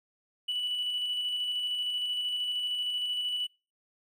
triangle tone with tremolo, 2960 Hz, F#7, in tune, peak -25 dBFS, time 0.48-3.47 s, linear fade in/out 10 ms, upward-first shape square, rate 13 Hz, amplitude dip 30%, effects noise-tail reverb RT60 0.3 s tail -26 dB re dry + tanh soft clip ceiling -25 dBFS

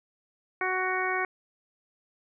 harmonic tone, 371.6 Hz, F#4, 7 cents sharp, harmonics 1 / 2 / 3 / 4 / 5 / 6, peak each -33 / -33 / -33 / -33 / -33 / -33 dBFS, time 0.61-1.25 s, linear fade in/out 2 ms, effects none

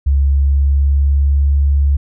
sine tone with pitch glide, 69.3 to 70.47 Hz, C#2 to C#2, 0 to +29 cents, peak -9 dBFS, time 0.06-1.97 s, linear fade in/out 10 ms, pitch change +29 cents, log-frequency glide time 0.18-1.51 s, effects none

